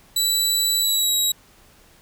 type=tone with pitch glide; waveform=20% pulse; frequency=3951 to 3847 Hz; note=B7 to B7; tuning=0 to -46 cents; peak=-12 dBFS; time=0.16-1.32 s; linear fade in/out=5 ms; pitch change=-46 cents; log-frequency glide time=0.8-1.15 s; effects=pink hiss -53 dBFS RMS until 2.01 s